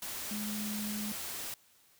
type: tone in noise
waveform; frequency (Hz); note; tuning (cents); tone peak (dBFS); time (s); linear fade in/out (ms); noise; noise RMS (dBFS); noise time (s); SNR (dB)
sine; 210.4; G#3; +23; -36; 0.31-1.12; 2; white; -40; 0.02-1.54; +1
effects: white hiss -65 dBFS RMS until 1.99 s